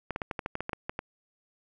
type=clicks; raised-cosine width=0.5 ms; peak=-17 dBFS; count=12; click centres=0.107 / 0.161 / 0.218 / 0.312 / 0.392 / 0.461 / 0.554 / 0.606 / 0.694 / 0.732 / 0.895 / 0.991 s; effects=none